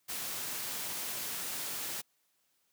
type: noise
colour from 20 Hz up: white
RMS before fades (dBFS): -38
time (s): 0.08-2.02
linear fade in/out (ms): 20
effects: white hiss -75 dBFS RMS until 2.72 s + high-pass 100 Hz 12 dB/octave